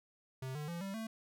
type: tone with pitch steps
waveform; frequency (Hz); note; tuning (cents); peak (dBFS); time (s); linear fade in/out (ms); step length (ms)
square; 131 / 149.61 / 170.87 / 195.15 / 222.9; C3 / D3 / F3 / G3 / A3; +2 / +32 / -38 / -8 / +23; -40; 0.42-1.07; 5; 130
effects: none